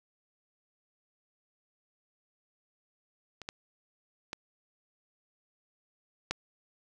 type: clicks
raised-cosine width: 0.2 ms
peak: -26 / -19 / -19 / -13 dBFS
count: 4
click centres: 3.417 / 3.489 / 4.331 / 6.31 s
effects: none